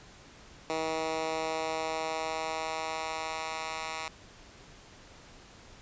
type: tone with high-pass filter sweep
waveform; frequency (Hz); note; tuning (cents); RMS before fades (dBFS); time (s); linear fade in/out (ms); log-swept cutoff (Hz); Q
10% pulse; 159.6; D#3; +44; -34; 0.7-4.08; 0; 400 to 1200; 1
effects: pink hiss -53 dBFS RMS until 5.81 s + resampled to 16000 Hz